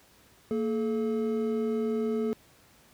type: tone pair together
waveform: triangle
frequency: 229.8 / 430.5 Hz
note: A#3 / A4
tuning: -25 / -38 cents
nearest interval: major seventh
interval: 1087 cents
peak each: -27 dBFS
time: 0.51-2.33 s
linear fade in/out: 0 ms
effects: pink hiss -59 dBFS RMS until 2.93 s + high-pass 60 Hz 12 dB/octave